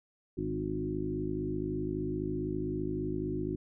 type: harmonic tone with a mistuned harmonic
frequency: 51.91 Hz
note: G#1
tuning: in tune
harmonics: 1 / 2 / 3 / 4 / 5 / 6 / 7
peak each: -42 / -42 / -39 / -47 / -39 / -37 / -36 dBFS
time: 0.37-3.56 s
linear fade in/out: 10 ms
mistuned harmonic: 6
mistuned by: -18 cents
effects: none